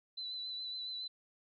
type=tone with vibrato; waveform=sine; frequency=4000 Hz; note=B7; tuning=21 cents sharp; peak=-39 dBFS; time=0.17-1.08 s; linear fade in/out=10 ms; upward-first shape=sine; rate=7.2 Hz; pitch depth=28 cents each way; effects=none